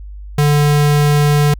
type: tone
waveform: square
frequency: 146.83 Hz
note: D3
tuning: in tune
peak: -10 dBFS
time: 0.38-1.54 s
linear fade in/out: 5 ms
effects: added 50 Hz sine -28 dBFS peak until 1.59 s